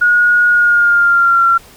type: tone with pitch glide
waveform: sine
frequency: 1445 to 1367.1 Hz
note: F#6 to F6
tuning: -41 to -37 cents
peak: -7 dBFS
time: 0.01-1.58 s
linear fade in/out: 10 ms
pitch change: -96 cents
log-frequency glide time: 0.49-1.46 s
effects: pink hiss -41 dBFS RMS until 1.76 s